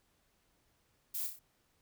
violet noise with echo, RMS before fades -38 dBFS, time 1.14-1.27 s, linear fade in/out 10 ms, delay 31 ms, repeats 4, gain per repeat -5 dB, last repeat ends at 1.394 s, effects pink hiss -74 dBFS RMS until 1.81 s

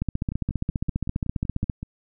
two click trains, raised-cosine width 5 ms, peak -12 / -19 dBFS, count 26 / 9, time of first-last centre 0.02-1.698 / 0.32-1.829 s, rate 14.9 / 5.3 Hz, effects none

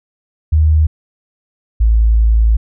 sine tone pair in turn, 77.6 / 55.33 Hz, D#2 / A1, -4 / +10 cents, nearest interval tritone, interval 586 cents, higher first, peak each -7 dBFS, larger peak neither, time 0.52-0.87 / 1.8-2.57 s, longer second, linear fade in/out 10 ms, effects none

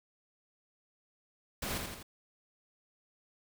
pink noise with echo, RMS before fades -37 dBFS, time 1.62-1.78 s, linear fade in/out 5 ms, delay 83 ms, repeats 3, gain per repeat -4 dB, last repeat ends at 2.029 s, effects none

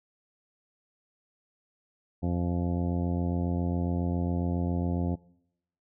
harmonic tone with a mistuned harmonic, 87.31 Hz, F2, in tune, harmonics 1 / 2 / 3 / 4 / 5 / 6 / 7 / 8 / 10, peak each -29 / -30 / -33 / -39 / -45 / -42 / -47 / -42 / -49 dBFS, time 2.22-5.16 s, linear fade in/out 20 ms, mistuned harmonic 10, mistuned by -30 cents, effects noise-tail reverb RT60 0.8 s tail -23 dB re dry

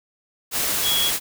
sine tone in noise, 3339 Hz, G#7, 9 cents sharp, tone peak -20 dBFS, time 0.82-1.12 s, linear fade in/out 50 ms, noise white, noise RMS -23 dBFS, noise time 0.51-1.2 s, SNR 0 dB, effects none

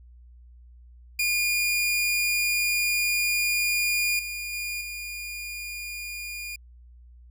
sawtooth tone with level steps, 2427 Hz, D#7, 44 cents flat, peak -19 / -28 / -26 / -30 dBFS, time 1.19-6.56 s, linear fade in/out 5 ms, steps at 4.19 / 4.53 / 4.81 s, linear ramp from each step 2 ms, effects added 60 Hz sine -47 dBFS peak until 7.3 s

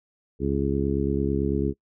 harmonic tone, 69 Hz, C#2, 7 cents flat, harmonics 1 / 2 / 3 / 4 / 5 / 6, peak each -29 / -29 / -29 / -29 / -29 / -29 dBFS, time 0.39-1.74 s, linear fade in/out 50 ms, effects noise-tail reverb RT60 0.1 s tail -25 dB re dry

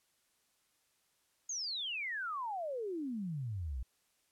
sine exponential sweep, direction down, 6750 to 57.1 Hz, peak -36 dBFS, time 1.49-3.83 s, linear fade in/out 5 ms, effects white hiss -75 dBFS RMS until 4.31 s + low-pass 12000 Hz 12 dB/octave

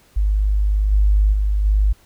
sine tone with level steps, 51.1 Hz, G#1, 27 cents flat, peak -14 / -11 / -15 / -12 dBFS, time 0.16-1.93 s, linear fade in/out 10 ms, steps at 0.91 / 1.32 / 1.64 s, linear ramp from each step 20 ms, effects pink hiss -54 dBFS RMS until 2.05 s

